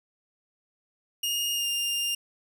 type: tone with pitch glide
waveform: sawtooth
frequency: 2845 to 2804 Hz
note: F7 to F7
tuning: +31 to +6 cents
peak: -23 dBFS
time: 1.23-2.15 s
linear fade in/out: 5 ms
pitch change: -25 cents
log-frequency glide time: 1.54-1.66 s
effects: none